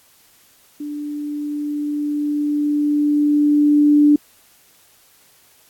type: tone with level ramp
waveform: sine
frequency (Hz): 294.3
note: D4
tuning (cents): +4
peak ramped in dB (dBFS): -25 to -8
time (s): 0.8-4.16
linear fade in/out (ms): 5
effects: white hiss -53 dBFS RMS until 5.69 s + AAC 64 kbps